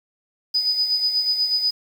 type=tone with tremolo; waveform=sine; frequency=4978 Hz; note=D#8; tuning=in tune; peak=-16 dBFS; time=0.54-1.71 s; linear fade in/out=10 ms; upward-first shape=sine; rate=8.2 Hz; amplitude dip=55%; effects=7-bit